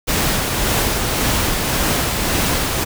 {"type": "noise with tremolo", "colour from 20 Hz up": "pink", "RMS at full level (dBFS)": -17, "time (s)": [0.07, 2.85], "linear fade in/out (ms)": 20, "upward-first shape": "sine", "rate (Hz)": 1.8, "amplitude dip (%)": 30, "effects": []}